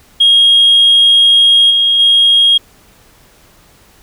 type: tone with level steps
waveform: sine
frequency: 3263 Hz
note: G#7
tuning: 31 cents flat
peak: -3 / -7 / -4 dBFS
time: 0.2-2.58 s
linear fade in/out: 10 ms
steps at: 1.7 / 1.99 s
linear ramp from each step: 10 ms
effects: tanh soft clip ceiling -1 dBFS + pink hiss -46 dBFS RMS until 4.02 s